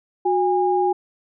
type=tone pair together; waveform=sine; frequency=365.6 / 815.3 Hz; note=F#4 / G#5; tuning=-21 / -32 cents; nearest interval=octave + major second; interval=1389 cents; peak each=-19 dBFS; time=0.25-0.93 s; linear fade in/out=10 ms; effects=none